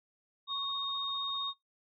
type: tone pair together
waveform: sine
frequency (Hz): 1108.7 / 3712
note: C#6 / A#7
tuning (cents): 0 / -8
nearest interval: octave + major sixth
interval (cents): 2092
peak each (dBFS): -38 / -33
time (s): 0.47-1.54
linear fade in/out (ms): 50
effects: noise-tail reverb RT60 0.2 s tail -23 dB re dry